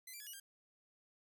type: tone with pitch steps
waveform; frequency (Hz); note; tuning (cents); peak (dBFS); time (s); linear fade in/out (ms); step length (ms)
5% pulse; 2038 / 2355 / 1692 / 2925 / 1595; C7 / D7 / G#6 / F#7 / G6; -46 / +4 / +32 / -21 / +30; -39; 0.07-0.4; 5; 66
effects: none